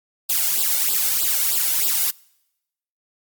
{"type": "noise with flanger", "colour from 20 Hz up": "blue", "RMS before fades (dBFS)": -20, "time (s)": [0.29, 2.11], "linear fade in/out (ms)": 10, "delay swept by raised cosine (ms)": [0.23, 1.43], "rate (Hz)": 3.2, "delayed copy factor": 0.8, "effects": ["noise-tail reverb RT60 0.9 s tail -26 dB re dry", "Opus 48 kbps"]}